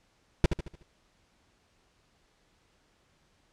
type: noise with echo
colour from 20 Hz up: brown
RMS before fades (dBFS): -18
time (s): 0.44-0.46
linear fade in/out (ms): 2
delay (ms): 74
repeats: 5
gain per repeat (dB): -7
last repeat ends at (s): 0.83
effects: pink hiss -68 dBFS RMS until 3.52 s + low-pass 7000 Hz 12 dB/octave